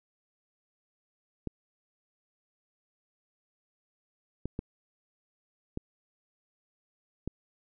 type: clicks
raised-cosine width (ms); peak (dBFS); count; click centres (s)
3; -20; 5; 1.473 / 4.456 / 4.591 / 5.774 / 7.276
effects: none